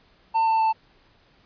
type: tone with pitch steps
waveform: triangle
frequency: 898 / 891.8 / 885.6 Hz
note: A5 / A5 / A5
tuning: +35 / +23 / +11 cents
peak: -16 dBFS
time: 0.34-0.73 s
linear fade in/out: 20 ms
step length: 130 ms
effects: pink hiss -59 dBFS RMS until 1.45 s + resampled to 11025 Hz